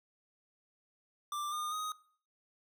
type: tone with pitch steps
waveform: square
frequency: 1181 / 1216 / 1250 Hz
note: D6 / D#6 / D#6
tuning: +9 / -40 / +8 cents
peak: -36 dBFS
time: 1.32-1.92 s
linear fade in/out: 2 ms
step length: 200 ms
effects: noise-tail reverb RT60 0.5 s tail -20 dB re dry